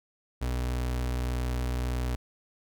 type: tone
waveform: 35% pulse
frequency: 61.74 Hz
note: B1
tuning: in tune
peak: -26 dBFS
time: 0.41-2.16 s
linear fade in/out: 10 ms
effects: none